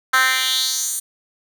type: tone with high-pass filter sweep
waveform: 10% pulse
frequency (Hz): 260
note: C4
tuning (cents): -11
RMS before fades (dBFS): -19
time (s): 0.13-1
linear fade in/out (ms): 10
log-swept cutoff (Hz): 1400 to 9100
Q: 2.7
effects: none